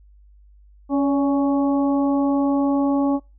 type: harmonic tone with a mistuned harmonic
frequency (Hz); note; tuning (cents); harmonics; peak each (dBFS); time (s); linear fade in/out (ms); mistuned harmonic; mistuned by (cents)
278.3; C#4; +7; 1 / 2 / 3 / 4; -17 / -26 / -28 / -32; 0.89-3.2; 50; 2; +40
effects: noise-tail reverb RT60 0.3 s tail -26 dB re dry + added 50 Hz sine -47 dBFS peak until 3.38 s